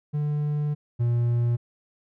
triangle tone pair in turn, 148.2 / 119.14 Hz, D3 / A#2, +16 / +38 cents, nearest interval major third, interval 378 cents, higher first, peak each -21 / -18 dBFS, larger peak second, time 0.13-0.75 / 0.99-1.57 s, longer first, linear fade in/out 20 ms, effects none

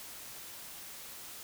silence, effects white hiss -47 dBFS RMS until 1.43 s

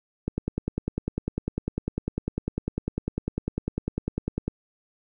click train, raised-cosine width 3 ms, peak -13 dBFS, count 43, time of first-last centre 0.28-4.48 s, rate 10 Hz, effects none

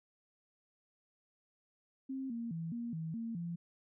sine tone with pitch steps, 266 / 232.7 / 164.5 / 235.6 / 161.2 / 228.9 / 170.5 Hz, C4 / A#3 / E3 / A#3 / E3 / A#3 / F3, +29 / -3 / -3 / +19 / -38 / -31 / -41 cents, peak -37 dBFS, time 2.09-3.56 s, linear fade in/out 10 ms, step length 210 ms, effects none

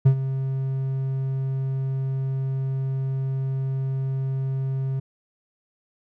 triangle tone with ADSR envelope, 133.7 Hz, C3, 38 cents sharp, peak -8 dBFS, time 0.05-5 s, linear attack 13 ms, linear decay 83 ms, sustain -13 dB, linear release 9 ms, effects none

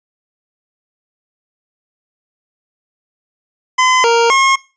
25% pulse tone with pitch steps, 1021 / 465.6 / 1079 Hz, C6 / A#4 / C#6, -43 / -2 / -47 cents, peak -5 dBFS, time 3.78-4.56 s, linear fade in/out 10 ms, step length 260 ms, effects noise-tail reverb RT60 0.3 s tail -20 dB re dry + resampled to 16000 Hz

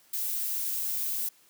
violet noise, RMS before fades -31 dBFS, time 0.13-1.29 s, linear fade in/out 5 ms, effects white hiss -61 dBFS RMS until 1.49 s + high-pass 100 Hz 12 dB/octave

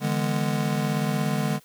square chord, E dominant seventh, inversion third, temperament just, 148.33 / 164.81 / 206 / 247.2 Hz, D3 / E3 / G#3 / B3, +18 / 0 / -14 / +2 cents, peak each -27 / -33 / -28 / -33 dBFS, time 0-1.6 s, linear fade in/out 50 ms, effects white hiss -56 dBFS RMS until 1.64 s

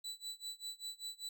35% pulse tone with tremolo, 3969 Hz, B7, 8 cents sharp, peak -38 dBFS, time 0.04-1.29 s, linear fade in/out 5 ms, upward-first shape sine, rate 5.1 Hz, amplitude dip 95%, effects none

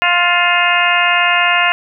harmonic tone with a mistuned harmonic, 351 Hz, F4, 9 cents sharp, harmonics 2 / 3 / 4 / 5 / 6 / 7 / 8, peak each -18 / -18 / -18 / -18 / -18 / -18 / -18 dBFS, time 0.02-1.72 s, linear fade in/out 0 ms, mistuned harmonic 7, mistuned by +52 cents, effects none

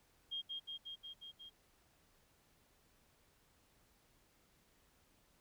sine tone with echo, 3229 Hz, G#7, 49 cents flat, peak -39 dBFS, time 0.31-0.42 s, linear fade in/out 20 ms, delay 180 ms, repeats 6, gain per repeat -2 dB, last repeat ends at 1.5 s, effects pink hiss -72 dBFS RMS until 5.4 s

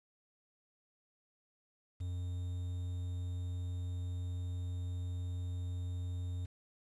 triangle tone with quantisation, 89.4 Hz, F2, 41 cents sharp, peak -34 dBFS, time 2-6.46 s, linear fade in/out 10 ms, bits 10, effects resampled to 24000 Hz

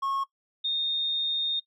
triangle / sine tone pair in turn, 1092 / 3673 Hz, C#6 / A#7, -26 / -26 cents, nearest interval octave + major sixth, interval 2100 cents, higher second, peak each -25 dBFS, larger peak neither, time 0.02-0.24 / 0.64-1.6 s, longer second, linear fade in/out 10 ms, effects noise-tail reverb RT60 0.1 s tail -17 dB re dry

